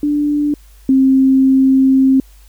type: tone pair in turn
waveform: sine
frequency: 293.7 / 265.7 Hz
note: D4 / C4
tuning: 0 / +27 cents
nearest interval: major second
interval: 173 cents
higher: first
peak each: -12 / -7 dBFS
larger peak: second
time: 0.03-0.54 / 0.89-2.2 s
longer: second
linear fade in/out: 2 ms
effects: added 50 Hz sine -40 dBFS peak until 2.48 s + white hiss -51 dBFS RMS until 2.48 s